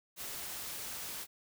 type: noise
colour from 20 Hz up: white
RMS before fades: -42 dBFS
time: 0.16-1.27 s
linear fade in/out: 50 ms
effects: none